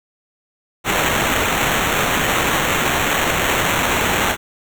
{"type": "noise with sample-and-hold", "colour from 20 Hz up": "white", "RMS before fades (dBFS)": -18, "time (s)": [0.84, 4.37], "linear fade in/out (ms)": 50, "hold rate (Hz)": 4900, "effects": []}